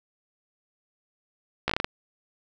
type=slowing click train; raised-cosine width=0.3 ms; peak=-8 dBFS; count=7; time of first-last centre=1.68-1.845 s; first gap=15 ms; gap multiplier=1.24; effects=none